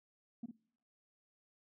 sine tone with echo, 233.1 Hz, A#3, in tune, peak -38 dBFS, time 0.43-0.46 s, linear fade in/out 5 ms, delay 53 ms, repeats 1, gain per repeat -6 dB, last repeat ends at 0.513 s, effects noise-tail reverb RT60 0.6 s tail -23 dB re dry + tanh soft clip ceiling -38 dBFS

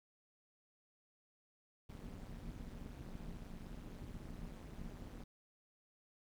brown noise with amplitude modulation, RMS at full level -45 dBFS, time 1.89-5.24 s, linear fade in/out 5 ms, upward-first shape sine, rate 198 Hz, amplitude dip 95%, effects none

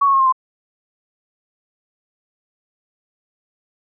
sine tone with pitch steps, 1122 / 1100.8 / 1080 / 1059.6 / 1039.6 Hz, C#6 / C#6 / C#6 / C6 / C6, +21 / -12 / -45 / +22 / -11 cents, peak -11 dBFS, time 0.01-0.325 s, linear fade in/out 10 ms, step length 63 ms, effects none

